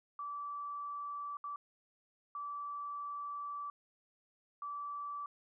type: tone bursts at uneven times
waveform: sine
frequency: 1158 Hz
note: D6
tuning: 25 cents flat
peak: -39 dBFS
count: 4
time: 0.19-1.37 / 1.44-1.56 / 2.35-3.7 / 4.62-5.26 s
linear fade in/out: 2 ms
effects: none